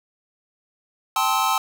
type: chord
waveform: square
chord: A minor seventh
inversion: third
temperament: equal with one note detuned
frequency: 784 / 880 / 1046.5 / 1291.4 Hz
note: G5 / A5 / C6 / E6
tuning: 0 / 0 / 0 / -36 cents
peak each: -26 / -25 / -25 / -24 dBFS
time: 1.16-1.58 s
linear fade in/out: 2 ms
effects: none